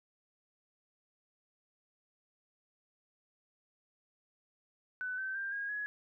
sine tone with pitch steps, 1500 / 1543.1 / 1587.4 / 1632.9 / 1679.8 Hz, F#6 / G6 / G6 / G#6 / G#6, +23 / -28 / +21 / -30 / +19 cents, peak -35 dBFS, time 5.01-5.86 s, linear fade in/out 0 ms, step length 170 ms, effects none

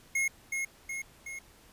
square tone with echo, 2159 Hz, C#7, 46 cents flat, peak -27 dBFS, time 0.15-0.28 s, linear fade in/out 5 ms, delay 370 ms, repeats 3, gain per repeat -4 dB, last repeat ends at 1.39 s, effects pink hiss -58 dBFS RMS until 1.72 s + resampled to 32000 Hz

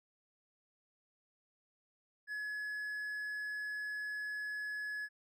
triangle tone, 1696 Hz, G#6, 36 cents sharp, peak -36 dBFS, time 2.27-5.09 s, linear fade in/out 50 ms, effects none

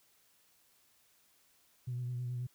sine tone with vibrato, 123.47 Hz, B2, in tune, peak -34 dBFS, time 1.87-2.47 s, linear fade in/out 10 ms, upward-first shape sine, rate 9.3 Hz, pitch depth 28 cents each way, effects tanh soft clip ceiling -31 dBFS + white hiss -69 dBFS RMS until 2.54 s

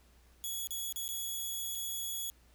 5% pulse tone with dropouts, 3373 Hz, G#7, 26 cents sharp, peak -28 dBFS, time 0.44-2.3 s, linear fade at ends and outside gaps 0 ms, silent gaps 0.671-0.707 / 0.925-0.96 / 1.08-1.089 / 1.751-1.755 s, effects added 60 Hz sine -61 dBFS peak until 2.54 s + pink hiss -67 dBFS RMS until 2.54 s

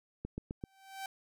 click train, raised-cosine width 3 ms, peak -25 dBFS, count 4, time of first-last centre 0.25-0.639 s, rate 7.72 Hz
sawtooth tone with exponential growth, 775 Hz, G5, 20 cents flat, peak -33 dBFS, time 0.61-1.06 s, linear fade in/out 2 ms, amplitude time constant 97 ms
effects none

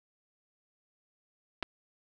clicks, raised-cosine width 0.3 ms, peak -18 dBFS, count 2, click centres 1.626 / 1.629 s, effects none

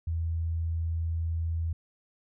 sine tone, 82.41 Hz, E2, in tune, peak -27 dBFS, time 0.07-1.73 s, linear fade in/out 5 ms, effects none

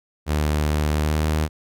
sawtooth tone with pitch glide, 75.4 to 77.39 Hz, D2 to D#2, +46 to -9 cents, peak -15 dBFS, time 0.26-1.49 s, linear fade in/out 50 ms, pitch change +45 cents, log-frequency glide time 0.92-1.26 s, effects none

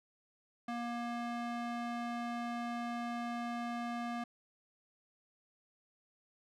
square tone with band-pass filter, 237.2 Hz, A#3, 30 cents sharp, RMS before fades -39 dBFS, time 0.68-4.24 s, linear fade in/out 5 ms, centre 940 Hz, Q 0.59, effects none

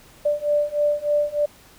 sine beating tone pair, 587.3 / 590.6 Hz, D5 / D5, 0 / +10 cents, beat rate 3.3 Hz, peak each -22 / -21 dBFS, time 0.25-1.46 s, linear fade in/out 10 ms, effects pink hiss -50 dBFS RMS until 1.78 s

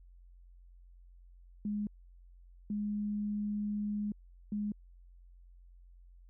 sine tone bursts at uneven times, 207.7 Hz, G#3, in tune, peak -32 dBFS, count 3, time 1.65-1.87 / 2.7-4.12 / 4.52-4.72 s, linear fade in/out 2 ms, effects added 44 Hz sine -54 dBFS peak until 6.29 s

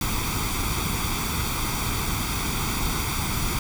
pink noise with comb filter, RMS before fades -26 dBFS, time 0.01-3.59 s, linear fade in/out 2 ms, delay 0.86 ms, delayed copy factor +0.7, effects none

